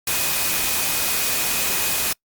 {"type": "tone in noise", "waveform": "sine", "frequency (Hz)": 2500, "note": "D#7", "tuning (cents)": 8, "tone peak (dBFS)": -32, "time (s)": [0.07, 2.13], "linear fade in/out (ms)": 5, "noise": "white", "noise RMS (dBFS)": -22, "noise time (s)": [0.07, 2.13], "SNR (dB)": -13, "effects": ["noise-tail reverb RT60 0.1 s tail -26 dB re dry", "Opus 48 kbps"]}